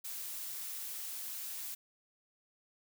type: noise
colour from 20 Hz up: blue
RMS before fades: -42 dBFS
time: 0.04-1.75 s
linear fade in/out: 10 ms
effects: none